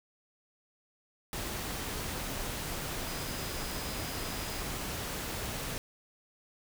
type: tone in noise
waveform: sine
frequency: 4978 Hz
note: D#8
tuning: in tune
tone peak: -48 dBFS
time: 3.07-4.61 s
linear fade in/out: 0 ms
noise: pink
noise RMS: -37 dBFS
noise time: 1.33-5.78 s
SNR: -14 dB
effects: none